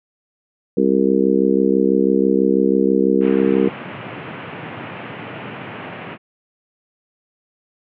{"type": "harmonic tone", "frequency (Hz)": 66.1, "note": "C2", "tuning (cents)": 18, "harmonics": [3, 4, 5, 6, 7], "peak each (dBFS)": [-19, -19, -19, -19, -19], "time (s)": [0.77, 3.69], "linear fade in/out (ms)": 5}
{"type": "band-pass noise", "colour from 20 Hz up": "pink", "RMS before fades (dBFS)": -32, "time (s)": [3.2, 6.18], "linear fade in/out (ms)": 50, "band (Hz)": [110, 2900], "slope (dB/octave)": 48}
{"effects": []}